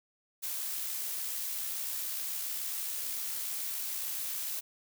blue noise with amplitude modulation, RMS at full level -35 dBFS, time 0.42-4.61 s, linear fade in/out 20 ms, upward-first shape sine, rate 67 Hz, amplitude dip 25%, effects none

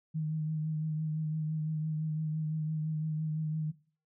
sine tone with vibrato, 155.7 Hz, D#3, 2 cents sharp, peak -30 dBFS, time 0.14-3.72 s, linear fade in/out 20 ms, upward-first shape triangle, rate 5.9 Hz, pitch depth 29 cents each way, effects noise-tail reverb RT60 0.4 s tail -18 dB re dry

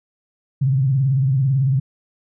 sine tone with vibrato, 133.9 Hz, C3, 40 cents sharp, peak -14 dBFS, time 0.61-1.8 s, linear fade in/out 10 ms, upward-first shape triangle, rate 18 Hz, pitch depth 140 cents each way, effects none

